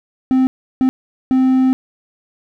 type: tone bursts at uneven times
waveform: triangle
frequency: 260 Hz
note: C4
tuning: 11 cents flat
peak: -8 dBFS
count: 3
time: 0.31-0.47 / 0.81-0.89 / 1.31-1.73 s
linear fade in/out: 0 ms
effects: none